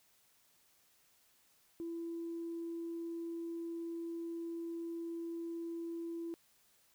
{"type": "tone", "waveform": "sine", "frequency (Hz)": 335.2, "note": "E4", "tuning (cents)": 29, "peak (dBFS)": -38, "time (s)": [1.8, 6.34], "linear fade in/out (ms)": 0, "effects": ["tanh soft clip ceiling -34 dBFS", "white hiss -70 dBFS RMS until 6.94 s"]}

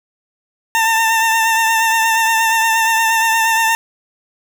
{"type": "tone with vibrato", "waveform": "20% pulse", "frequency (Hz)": 900, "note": "A5", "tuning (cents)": 39, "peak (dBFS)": -7, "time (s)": [0.75, 3.75], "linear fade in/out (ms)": 0, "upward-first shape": "sine", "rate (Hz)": 8.5, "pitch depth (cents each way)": 27, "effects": []}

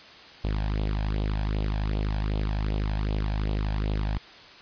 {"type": "tone with flanger", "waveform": "sawtooth", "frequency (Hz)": 51.91, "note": "G#1", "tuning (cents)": 0, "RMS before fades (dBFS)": -27, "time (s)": [0.44, 4.18], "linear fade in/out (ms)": 5, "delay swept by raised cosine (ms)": [0.27, 1.25], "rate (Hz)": 2.6, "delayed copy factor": 0.75, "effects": ["white hiss -47 dBFS RMS until 4.61 s", "resampled to 11025 Hz"]}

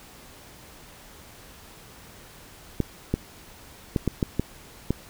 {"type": "clicks", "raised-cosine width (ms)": 3, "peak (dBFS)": -9, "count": 7, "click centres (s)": [2.803, 3.14, 3.962, 4.077, 4.228, 4.396, 4.906], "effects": ["pink hiss -48 dBFS RMS until 5.09 s"]}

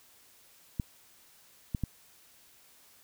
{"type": "clicks", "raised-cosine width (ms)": 5, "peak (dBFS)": -18, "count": 3, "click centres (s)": [0.798, 1.748, 1.837], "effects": ["white hiss -60 dBFS RMS until 3.03 s"]}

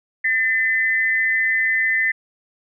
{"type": "tone pair together", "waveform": "sine", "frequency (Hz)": [1793, 2028], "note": ["A6", "B6"], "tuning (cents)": [32, 45], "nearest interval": "major second", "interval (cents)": 213, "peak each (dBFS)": -19, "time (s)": [0.24, 2.12], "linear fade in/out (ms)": 10, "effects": []}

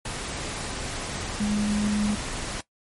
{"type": "tone in noise", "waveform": "sine", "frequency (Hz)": 208.4, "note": "G#3", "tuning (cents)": 6, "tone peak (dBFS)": -22, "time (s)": [1.4, 2.15], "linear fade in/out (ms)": 5, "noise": "pink", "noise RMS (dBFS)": -32, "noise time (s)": [0.05, 2.61], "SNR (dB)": 7, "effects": ["noise-tail reverb RT60 0.1 s tail -17 dB re dry", "MP3 48 kbps"]}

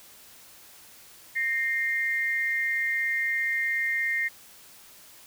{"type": "tone pair together", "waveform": "sine", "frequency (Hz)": [1842, 2105], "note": ["A#6", "C7"], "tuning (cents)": [-21, 10], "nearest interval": "major second", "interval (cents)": 231, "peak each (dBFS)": -27, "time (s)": [1.35, 4.29], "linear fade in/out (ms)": 20, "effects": ["white hiss -51 dBFS RMS until 5.26 s"]}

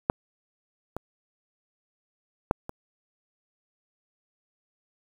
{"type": "clicks", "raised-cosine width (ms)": 1, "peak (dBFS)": [-6, -18, -6, -21], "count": 4, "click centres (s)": [0.099, 0.966, 2.511, 2.694], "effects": ["7-bit"]}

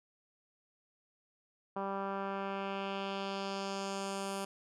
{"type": "tone with low-pass filter sweep", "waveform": "10% pulse", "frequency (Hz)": 196, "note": "G3", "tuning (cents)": 0, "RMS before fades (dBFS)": -38, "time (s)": [1.76, 4.45], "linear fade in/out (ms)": 5, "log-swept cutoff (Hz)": [1100, 11000], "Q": 1.6, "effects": []}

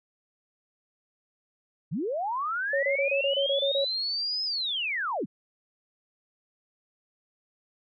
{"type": "linear two-way sweep", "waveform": "sine", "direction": "up then down", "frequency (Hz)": [120.3, 5150, 120.3], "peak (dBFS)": -27, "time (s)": [1.91, 5.26], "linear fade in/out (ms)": 20, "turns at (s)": 4.44}
{"type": "tone bursts", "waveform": "sine", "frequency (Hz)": 554.4, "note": "C#5", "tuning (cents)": 0, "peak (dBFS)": -24, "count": 9, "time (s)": [2.73, 3.846], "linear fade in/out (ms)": 5, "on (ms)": 100, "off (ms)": 27}
{"effects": []}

